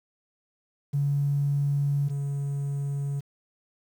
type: tone pair in turn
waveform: triangle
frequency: 142.1 / 140.87 Hz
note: C#3 / C#3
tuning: +43 / +28 cents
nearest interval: unison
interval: 15 cents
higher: first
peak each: -18 / -24 dBFS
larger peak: first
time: 0.93-2.09 / 2.09-3.21 s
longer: first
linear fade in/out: 20 ms
effects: tanh soft clip ceiling -20 dBFS + 9-bit